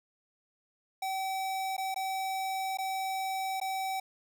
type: tone with dropouts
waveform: square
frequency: 766 Hz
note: G5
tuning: 40 cents flat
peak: -32 dBFS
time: 1.02-4 s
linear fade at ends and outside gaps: 5 ms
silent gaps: 1.767-1.779 / 1.944-1.96 / 2.773-2.785 / 3.601-3.613 s
effects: none